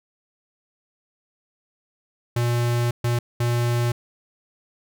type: tone bursts at uneven times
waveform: square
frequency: 119.7 Hz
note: A#2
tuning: 46 cents sharp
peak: -20 dBFS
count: 3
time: 2.36-2.91 / 3.04-3.19 / 3.4-3.92 s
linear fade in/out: 5 ms
effects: none